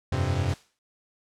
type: chord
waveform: 45% pulse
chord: F suspended second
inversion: none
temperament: equal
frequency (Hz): 87.31 / 98 / 130.81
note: F2 / G2 / C3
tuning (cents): 0 / 0 / 0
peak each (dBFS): -28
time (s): 0.12-0.54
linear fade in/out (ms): 5
type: noise with exponential decay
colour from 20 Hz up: white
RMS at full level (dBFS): -40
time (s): 0.49-0.79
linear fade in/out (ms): 2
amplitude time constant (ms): 65
effects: low-pass 7000 Hz 12 dB/octave